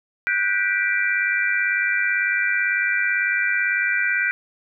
sine chord, G major seventh, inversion third, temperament just, 1470 / 1568 / 1960 / 2352 Hz, F#6 / G6 / B6 / D7, -12 / 0 / -14 / +2 cents, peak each -24 dBFS, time 0.27-4.31 s, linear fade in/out 0 ms, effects none

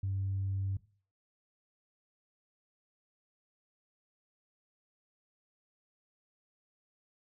sine tone, 97 Hz, G2, 18 cents flat, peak -30 dBFS, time 0.03-0.77 s, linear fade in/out 5 ms, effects noise-tail reverb RT60 0.4 s tail -18 dB re dry + tanh soft clip ceiling -27 dBFS

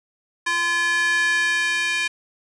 square tone with high-pass filter sweep, 343.2 Hz, F4, 30 cents flat, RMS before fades -21 dBFS, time 0.46-2.08 s, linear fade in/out 10 ms, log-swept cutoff 1400 to 2100 Hz, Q 4.1, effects resampled to 22050 Hz + 7-bit

